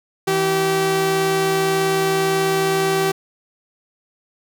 sawtooth tone pair together, 162.1 / 386 Hz, E3 / G4, -29 / -27 cents, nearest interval octave + minor third, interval 1502 cents, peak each -21 / -13 dBFS, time 0.27-3.12 s, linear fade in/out 10 ms, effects none

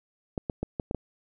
clicks, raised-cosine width 2 ms, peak -16 dBFS, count 6, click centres 0.378 / 0.498 / 0.63 / 0.798 / 0.911 / 0.947 s, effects none

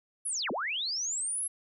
sine linear two-way sweep, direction down then up, 11175 to 185 to 11175 Hz, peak -30 dBFS, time 0.25-1.48 s, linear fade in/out 10 ms, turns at 0.51 s, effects none

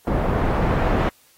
pink noise with low-pass filter sweep, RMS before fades -20 dBFS, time 0.07-1.09 s, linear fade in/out 2 ms, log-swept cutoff 860 to 1400 Hz, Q 0.7, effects white hiss -56 dBFS RMS until 1.37 s + AAC 48 kbps

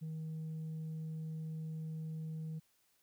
sine tone, 158.4 Hz, D#3, 31 cents sharp, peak -37 dBFS, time 0.01-2.6 s, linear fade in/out 20 ms, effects tanh soft clip ceiling -38 dBFS + white hiss -74 dBFS RMS until 3.02 s

